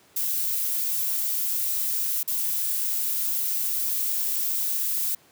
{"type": "noise with dropouts", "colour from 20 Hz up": "violet", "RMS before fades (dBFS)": -26, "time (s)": [0.16, 5.15], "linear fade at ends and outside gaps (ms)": 5, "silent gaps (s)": [2.231, 2.276], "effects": ["pink hiss -57 dBFS RMS until 5.31 s", "high-pass 150 Hz 12 dB/octave"]}